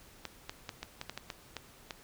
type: clicks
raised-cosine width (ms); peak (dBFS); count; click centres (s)
0.2; -21; 10; 0.253 / 0.495 / 0.692 / 0.83 / 1.014 / 1.096 / 1.176 / 1.302 / 1.567 / 1.908
effects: pink hiss -57 dBFS RMS until 2.03 s